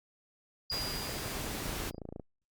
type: tone with exponential decay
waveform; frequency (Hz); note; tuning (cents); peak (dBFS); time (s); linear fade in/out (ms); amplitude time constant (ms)
sine; 4854; D#8; -44; -32; 0.7-1.99; 1; 280
type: noise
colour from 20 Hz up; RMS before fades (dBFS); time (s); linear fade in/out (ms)
pink; -38; 0.71-1.91; 20
type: click train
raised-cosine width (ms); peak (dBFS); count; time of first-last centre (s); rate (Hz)
2; -28; 24; 1.37-2.197; 27.8
effects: Opus 48 kbps